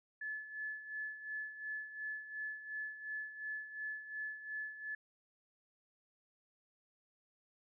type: tone with tremolo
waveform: sine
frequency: 1725 Hz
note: A6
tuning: 35 cents flat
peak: -38 dBFS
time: 0.21-4.95 s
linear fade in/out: 5 ms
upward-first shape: sine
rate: 2.8 Hz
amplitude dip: 70%
effects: none